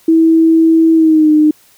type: tone with pitch glide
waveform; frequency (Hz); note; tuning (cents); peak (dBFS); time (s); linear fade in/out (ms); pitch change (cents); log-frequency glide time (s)
sine; 325 to 305; E4 to D#4; -24 to -34; -5; 0.08-1.51; 5; -110; 0.94-1.31
effects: white hiss -48 dBFS RMS until 1.77 s